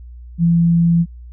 sine tone, 169.1 Hz, E3, 44 cents sharp, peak -10 dBFS, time 0.38-1.06 s, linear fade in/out 50 ms, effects added 60 Hz sine -33 dBFS peak until 1.32 s

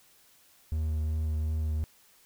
triangle tone with vibrato, 77.78 Hz, D#2, in tune, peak -25 dBFS, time 0.72-1.84 s, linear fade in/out 0 ms, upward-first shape sine, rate 2.7 Hz, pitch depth 14 cents each way, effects white hiss -61 dBFS RMS until 2.25 s

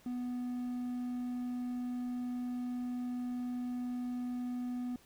triangle tone, 246.9 Hz, B3, in tune, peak -33 dBFS, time 0.06-4.96 s, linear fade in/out 2 ms, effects pink hiss -63 dBFS RMS until 5.05 s

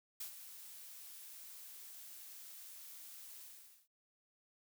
blue noise with ADSR envelope, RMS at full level -43 dBFS, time 0.2-3.88 s, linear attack 7 ms, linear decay 100 ms, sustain -10 dB, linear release 480 ms, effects none

